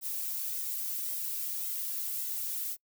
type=noise with flanger; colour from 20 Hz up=violet; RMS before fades=-35 dBFS; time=0.01-2.77 s; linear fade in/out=50 ms; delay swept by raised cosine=1.7 to 2.8 ms; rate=1.8 Hz; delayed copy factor=-0.85; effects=noise-tail reverb RT60 0.1 s tail -26 dB re dry